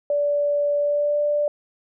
sine tone with pitch glide, 580 to 588.4 Hz, D5 to D5, -22 to +3 cents, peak -18 dBFS, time 0.1-1.48 s, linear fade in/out 2 ms, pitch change +25 cents, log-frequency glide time 0.77-1.19 s, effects none

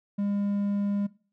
triangle tone, 202.2 Hz, G#3, 46 cents flat, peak -23 dBFS, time 0.18-1.07 s, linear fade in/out 10 ms, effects noise-tail reverb RT60 0.4 s tail -20 dB re dry

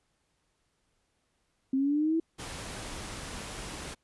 sine linear sweep, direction up, 261.6 to 331.3 Hz, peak -24 dBFS, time 1.73-2.2 s, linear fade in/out 5 ms
pink noise, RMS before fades -40 dBFS, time 2.38-3.95 s, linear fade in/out 20 ms
effects pink hiss -75 dBFS RMS until 4.03 s + resampled to 24000 Hz

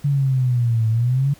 sine exponential two-way sweep, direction down then up, 144.5 to 110 to 144.5 Hz, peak -15 dBFS, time 0.04-1.34 s, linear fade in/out 10 ms, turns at 0.89 s, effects pink hiss -49 dBFS RMS until 1.39 s

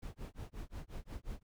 brown noise with tremolo, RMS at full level -42 dBFS, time 0.02-1.43 s, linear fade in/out 10 ms, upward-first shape sine, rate 5.6 Hz, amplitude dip 100%, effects none

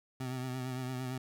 25% pulse tone with vibrato, 128.2 Hz, C3, 35 cents flat, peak -32 dBFS, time 0.2-1.18 s, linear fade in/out 5 ms, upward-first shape triangle, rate 8.8 Hz, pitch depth 48 cents each way, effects none

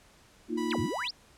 sine chord, Bb suspended fourth, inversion none, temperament equal, 233.1 / 311.1 / 349.2 Hz, Bb3 / Eb4 / F4, 0 / 0 / 0 cents, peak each -33 dBFS, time 0.48-0.9 s, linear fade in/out 50 ms
sawtooth tone, 983 Hz, B5, 8 cents flat, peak -34 dBFS, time 0.57-1.08 s, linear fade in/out 10 ms
sine exponential two-way sweep, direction down then up, 5760 to 82.41 to 5760 Hz, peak -31 dBFS, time 0.7-1.11 s, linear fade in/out 10 ms, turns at 0.8 s
effects pink hiss -59 dBFS RMS until 1.37 s + low-pass 10000 Hz 12 dB/octave

